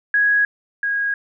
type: tone pair in turn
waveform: sine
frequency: 1661.2 / 1642.1 Hz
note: G#6 / G#6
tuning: 0 / -20 cents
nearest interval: unison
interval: 20 cents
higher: first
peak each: -13 / -18 dBFS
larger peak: first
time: 0.14-0.45 / 0.83-1.14 s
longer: neither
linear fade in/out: 2 ms
effects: none